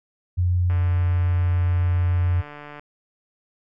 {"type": "tone", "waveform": "sine", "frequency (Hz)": 89.3, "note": "F2", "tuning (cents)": 39, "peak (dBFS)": -17, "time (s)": [0.37, 2.42], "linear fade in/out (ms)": 20}
{"type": "click train", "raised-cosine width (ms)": 0.5, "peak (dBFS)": -24, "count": 309, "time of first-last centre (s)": [0.7, 2.795], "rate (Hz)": 147}
{"effects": []}